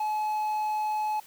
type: tone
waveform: triangle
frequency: 854 Hz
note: G#5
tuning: 48 cents sharp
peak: -24 dBFS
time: 0-1.2 s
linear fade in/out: 5 ms
effects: white hiss -53 dBFS RMS until 1.26 s